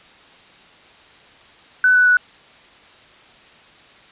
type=tone with pitch steps; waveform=sine; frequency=1500 / 1487.9 / 1475.9 Hz; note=F#6 / F#6 / F#6; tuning=+23 / +9 / -5 cents; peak=-10 dBFS; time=1.84-2.17 s; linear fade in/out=2 ms; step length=110 ms; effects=white hiss -47 dBFS RMS until 4.11 s + resampled to 8000 Hz